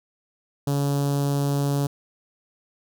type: tone with notch filter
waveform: sawtooth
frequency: 141.5 Hz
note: C#3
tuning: 36 cents sharp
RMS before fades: -23 dBFS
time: 0.67-1.87 s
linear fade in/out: 5 ms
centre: 2100 Hz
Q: 0.52
effects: none